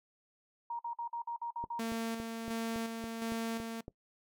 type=tone bursts; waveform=sine; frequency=940 Hz; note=A#5; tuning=14 cents sharp; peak=-35 dBFS; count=8; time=0.7-1.793 s; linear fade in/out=5 ms; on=92 ms; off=51 ms
type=click train; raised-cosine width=2 ms; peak=-30 dBFS; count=9; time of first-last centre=1.64-3.881 s; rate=3.57 Hz
type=tone with tremolo; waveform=sawtooth; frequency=227.5 Hz; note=A#3; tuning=42 cents flat; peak=-30 dBFS; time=1.79-3.81 s; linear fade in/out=5 ms; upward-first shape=square; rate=1.4 Hz; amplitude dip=40%
effects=noise-tail reverb RT60 0.1 s tail -20 dB re dry